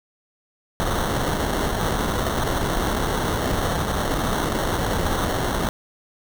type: noise with sample-and-hold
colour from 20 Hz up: pink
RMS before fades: -23 dBFS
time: 0.8-5.69 s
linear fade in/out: 0 ms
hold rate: 2450 Hz
effects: none